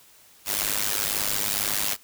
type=noise with amplitude modulation; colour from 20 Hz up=white; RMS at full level=-22 dBFS; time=0.45-1.97 s; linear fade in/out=50 ms; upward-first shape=sine; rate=102 Hz; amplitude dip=95%; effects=white hiss -54 dBFS RMS until 2.03 s